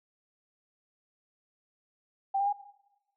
sine tone with pitch steps, 784 / 800 / 816.3 Hz, G5 / G5 / G#5, 0 / +35 / -30 cents, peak -25 dBFS, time 2.34-2.529 s, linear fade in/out 10 ms, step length 63 ms, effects noise-tail reverb RT60 1.0 s tail -18 dB re dry

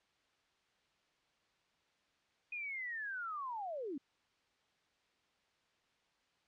sine linear sweep, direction down, 2489 to 253.1 Hz, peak -39 dBFS, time 2.52-3.98 s, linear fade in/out 5 ms, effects white hiss -75 dBFS RMS until 6.47 s + low-pass 4000 Hz 12 dB/octave

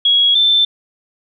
sine tone pair in turn, 3322 / 3545 Hz, G#7 / A7, 0 / +12 cents, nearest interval minor second, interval 112 cents, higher second, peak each -9 dBFS, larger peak neither, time 0.05-0.35 / 0.35-0.65 s, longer neither, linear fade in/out 5 ms, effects none

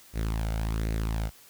sawtooth tone with flanger, 54.7 Hz, A1, 9 cents flat, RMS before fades -29 dBFS, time 0.13-1.31 s, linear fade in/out 50 ms, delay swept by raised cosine 0.46 to 1.4 ms, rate 1.3 Hz, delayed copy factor +0.55, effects white hiss -54 dBFS RMS until 1.49 s

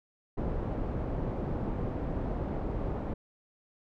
pink low-pass noise, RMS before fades -33 dBFS, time 0.37-3.14 s, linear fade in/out 10 ms, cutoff 630 Hz, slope 12 dB/octave, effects none

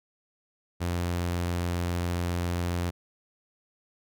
sawtooth tone, 87.31 Hz, F2, in tune, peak -23 dBFS, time 0.8-2.91 s, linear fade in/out 20 ms, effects none

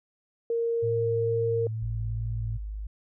sine tone with pitch glide, 463.9 to 461 Hz, A#4 to A#4, -8 to -19 cents, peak -24 dBFS, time 0.5-1.67 s, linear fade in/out 2 ms, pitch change -11 cents, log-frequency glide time 0.91-1.27 s
sine tone with vibrato, 110.5 Hz, A2, 8 cents sharp, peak -29 dBFS, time 0.82-2.58 s, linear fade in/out 20 ms, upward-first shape square, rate 2.2 Hz, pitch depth 10 cents each way
sine tone, 51.91 Hz, G#1, in tune, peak -32 dBFS, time 1.82-2.87 s, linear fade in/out 5 ms
effects none

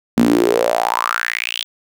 sawtooth tone with high-pass filter sweep, 58 Hz, A#1, 8 cents flat, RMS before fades -17 dBFS, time 0.17-1.64 s, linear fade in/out 0 ms, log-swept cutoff 220 to 3500 Hz, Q 6.7, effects none

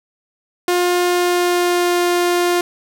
sawtooth tone with pitch glide, 355.1 to 351.8 Hz, F4 to F4, +29 to +13 cents, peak -10 dBFS, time 0.68-2.61 s, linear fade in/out 2 ms, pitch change -16 cents, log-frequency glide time 1.04-2.02 s, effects none

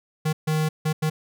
square tone bursts at uneven times, 155.56 Hz, D#3, in tune, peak -21 dBFS, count 4, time 0.25-0.33 / 0.47-0.69 / 0.85-0.93 / 1.02-1.1 s, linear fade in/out 10 ms, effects none

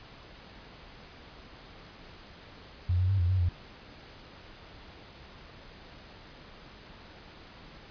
sine tone with pitch steps, 89 / 91.8 / 97.4 / 87.4 / 93.4 / 87.6 Hz, F2 / F#2 / G2 / F2 / F#2 / F2, +33 / -13 / -11 / +2 / +17 / +6 cents, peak -23 dBFS, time 2.89-3.49 s, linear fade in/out 5 ms, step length 100 ms, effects pink hiss -50 dBFS RMS until 7.9 s + resampled to 11025 Hz

